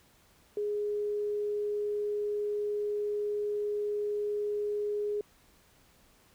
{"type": "tone", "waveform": "sine", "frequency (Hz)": 415.3, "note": "G#4", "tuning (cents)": 0, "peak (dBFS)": -29, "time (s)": [0.57, 5.21], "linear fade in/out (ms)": 2, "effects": ["pink hiss -63 dBFS RMS until 6.34 s"]}